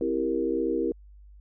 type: chord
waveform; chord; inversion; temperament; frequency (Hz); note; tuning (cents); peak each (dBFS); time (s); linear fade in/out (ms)
sine; C dominant seventh; none; equal; 261.6 / 329.6 / 392 / 466.2; C4 / E4 / G4 / Bb4; 0 / 0 / 0 / 0; -32 / -28 / -30 / -29; 0.01-0.92; 2
effects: added 50 Hz sine -47 dBFS peak until 1.4 s